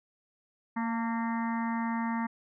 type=harmonic tone with a mistuned harmonic; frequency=230.3 Hz; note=A#3; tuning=21 cents flat; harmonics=1 / 3 / 4 / 5 / 6 / 7 / 8 / 9; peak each=-30 / -46 / -35 / -41 / -47 / -48 / -42 / -47 dBFS; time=0.76-2.27 s; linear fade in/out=10 ms; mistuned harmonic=4; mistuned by=-25 cents; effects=none